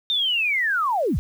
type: linear sweep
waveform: sine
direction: down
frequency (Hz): 3659 to 30.29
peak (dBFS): -19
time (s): 0.1-1.19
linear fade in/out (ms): 0
effects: 8-bit